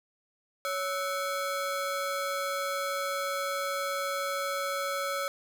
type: ring-modulated tone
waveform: 35% pulse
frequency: 932.3 Hz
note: A#5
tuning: in tune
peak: -25 dBFS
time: 0.65-5.28 s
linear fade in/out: 0 ms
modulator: 373 Hz
effects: none